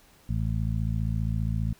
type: harmonic tone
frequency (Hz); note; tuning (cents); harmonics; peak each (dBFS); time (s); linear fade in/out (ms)
55; A1; 0; 1 / 2 / 3 / 4; -29 / -28 / -32 / -36; 0.29-1.73; 5
effects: pink hiss -58 dBFS RMS until 1.79 s